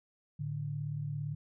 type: tone pair together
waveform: sine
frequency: 109.58 / 147.2 Hz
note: A2 / D3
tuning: -7 / +4 cents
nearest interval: perfect fourth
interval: 511 cents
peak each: -40 / -35 dBFS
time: 0.39-1.35 s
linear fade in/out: 10 ms
effects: none